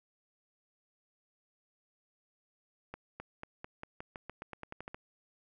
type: accelerating click train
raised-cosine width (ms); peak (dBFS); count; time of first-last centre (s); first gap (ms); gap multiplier
0.5; -27; 15; 2.94-4.945; 260; 0.9
effects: none